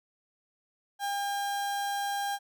35% pulse tone, 804 Hz, G5, 44 cents sharp, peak -28 dBFS, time 0.99-2.39 s, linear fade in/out 50 ms, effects none

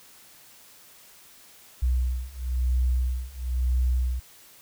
sine beating tone pair, 62 / 63 Hz, B1 / B1, +7 / +35 cents, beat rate 1 Hz, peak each -26 / -25 dBFS, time 1.82-4.2 s, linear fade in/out 10 ms, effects white hiss -52 dBFS RMS until 4.61 s

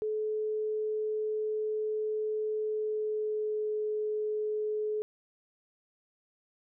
sine tone with pitch glide, 430 to 426.3 Hz, A4 to G#4, -40 to +45 cents, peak -29 dBFS, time 0.02-5.02 s, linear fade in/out 0 ms, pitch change -15 cents, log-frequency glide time 2.6-3.76 s, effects none

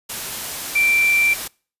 sine tone in noise, 2349 Hz, D7, in tune, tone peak -14 dBFS, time 0.75-1.34 s, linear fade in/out 10 ms, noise white, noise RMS -28 dBFS, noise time 0.09-1.48 s, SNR +11 dB, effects noise-tail reverb RT60 0.4 s tail -25 dB re dry + resampled to 32000 Hz

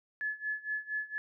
sine tone with tremolo, 1715 Hz, A6, 45 cents flat, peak -30 dBFS, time 0.21-1.18 s, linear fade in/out 0 ms, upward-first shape sine, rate 4.3 Hz, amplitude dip 90%, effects none

